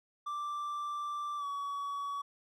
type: tone with pitch glide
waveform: triangle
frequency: 1174.7 to 1131.4 Hz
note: D6 to C#6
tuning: 0 to +35 cents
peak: -33 dBFS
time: 0.26-2.22 s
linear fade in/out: 10 ms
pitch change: -65 cents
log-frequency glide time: 1.37-1.46 s
effects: none